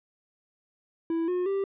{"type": "tone with pitch steps", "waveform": "triangle", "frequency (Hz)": [330, 359.9, 392.4], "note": ["E4", "F#4", "G4"], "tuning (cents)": [2, -48, 2], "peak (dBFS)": -23, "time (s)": [1.1, 1.64], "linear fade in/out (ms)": 2, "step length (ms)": 180, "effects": ["resampled to 8000 Hz"]}